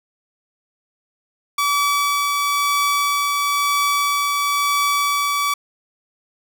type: tone with tremolo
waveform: sawtooth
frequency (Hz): 1147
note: D6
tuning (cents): -41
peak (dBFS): -12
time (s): 1.58-5.54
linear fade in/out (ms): 5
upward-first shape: triangle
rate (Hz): 1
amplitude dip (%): 25
effects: none